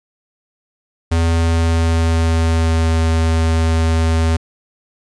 square tone with pitch glide, 83 to 81.39 Hz, E2 to E2, +12 to -21 cents, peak -13 dBFS, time 1.11-4.37 s, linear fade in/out 10 ms, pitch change -33 cents, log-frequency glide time 1.28-2.97 s, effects resampled to 22050 Hz + 9-bit

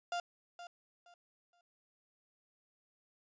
35% pulse tone with echo, 698.5 Hz, F5, in tune, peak -33 dBFS, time 0.12-0.2 s, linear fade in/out 2 ms, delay 470 ms, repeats 3, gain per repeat -12 dB, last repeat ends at 1.61 s, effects resampled to 16000 Hz

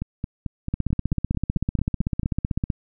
two click trains, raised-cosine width 5 ms, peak -10 / -14 dBFS, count 32 / 11, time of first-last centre 0.74-2.702 / 0.02-2.232 s, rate 15.8 / 4.52 Hz, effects none

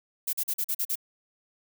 violet noise bursts, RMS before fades -28 dBFS, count 7, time 0.27-0.956 s, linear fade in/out 10 ms, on 62 ms, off 42 ms, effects none

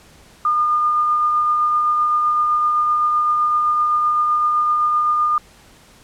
sine tone with tremolo, 1214 Hz, D#6, 43 cents flat, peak -13 dBFS, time 0.45-5.38 s, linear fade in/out 2 ms, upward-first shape triangle, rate 7.8 Hz, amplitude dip 25%, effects pink hiss -48 dBFS RMS until 6.03 s + low-pass 11000 Hz 12 dB/octave

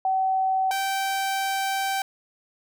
sine / sawtooth tone pair in turn, 761 / 777.4 Hz, F#5 / G5, +48 / -15 cents, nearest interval unison, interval 37 cents, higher second, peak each -20 dBFS, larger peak neither, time 0.05-0.71 / 0.71-2.02 s, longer second, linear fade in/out 2 ms, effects none

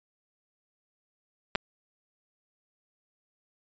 clicks, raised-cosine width 0.3 ms, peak -11 dBFS, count 2, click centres 1.552 / 1.557 s, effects resampled to 16000 Hz

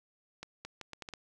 accelerating click train, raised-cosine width 0.2 ms, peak -25 dBFS, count 7, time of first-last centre 0.43-1.137 s, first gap 220 ms, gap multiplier 0.74, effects none

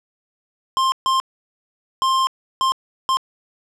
square tone bursts at uneven times, 1055 Hz, C6, 14 cents sharp, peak -16 dBFS, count 5, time 0.77-0.92 / 1.06-1.2 / 2.02-2.27 / 2.61-2.72 / 3.09-3.17 s, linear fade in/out 0 ms, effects low-pass 7000 Hz 12 dB/octave

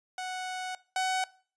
sawtooth tone pair in turn, 740 / 749.9 Hz, F#5 / F#5, 0 / +23 cents, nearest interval unison, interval 23 cents, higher second, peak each -30 / -23 dBFS, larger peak second, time 0.18-0.75 / 0.96-1.24 s, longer first, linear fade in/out 2 ms, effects noise-tail reverb RT60 0.4 s tail -20 dB re dry + resampled to 22050 Hz

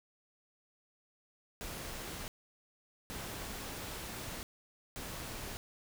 pink noise bursts at uneven times, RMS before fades -43 dBFS, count 3, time 1.61-2.28 / 3.1-4.43 / 4.96-5.57 s, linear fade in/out 0 ms, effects none

